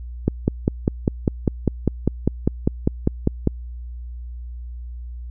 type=click train; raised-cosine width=3 ms; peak=-3 dBFS; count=17; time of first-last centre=0.28-3.474 s; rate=5.01 Hz; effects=added 60 Hz sine -30 dBFS peak until 5.3 s